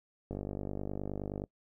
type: click train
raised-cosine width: 2 ms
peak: -24 dBFS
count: 57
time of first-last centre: 0.31-1.439 s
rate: 49.6 Hz
effects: noise-tail reverb RT60 0.1 s tail -24 dB re dry